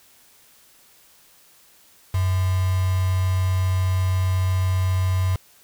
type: tone with quantisation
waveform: sine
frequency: 92.8 Hz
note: F#2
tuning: 6 cents sharp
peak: -18 dBFS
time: 2.14-5.36 s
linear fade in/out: 5 ms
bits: 5
effects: white hiss -54 dBFS RMS until 5.63 s